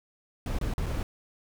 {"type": "noise with dropouts", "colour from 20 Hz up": "brown", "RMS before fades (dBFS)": -30, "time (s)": [0.46, 1.03], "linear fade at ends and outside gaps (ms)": 1, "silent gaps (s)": [[0.587, 0.612], [0.738, 0.78], [0.861, 0.864]], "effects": []}